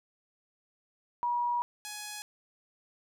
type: tone pair in turn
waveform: sine / 5% pulse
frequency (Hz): 962 / 838.5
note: B5 / G#5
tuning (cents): -46 / +16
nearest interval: major second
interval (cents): 238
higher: first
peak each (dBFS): -27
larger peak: neither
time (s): 1.23-1.62 / 1.85-2.22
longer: first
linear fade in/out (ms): 0
effects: none